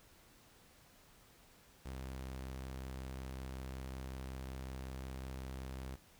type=tone; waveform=sawtooth; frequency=65.41 Hz; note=C2; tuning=in tune; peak=-39 dBFS; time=1.85-5.96 s; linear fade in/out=10 ms; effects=pink hiss -64 dBFS RMS until 6.19 s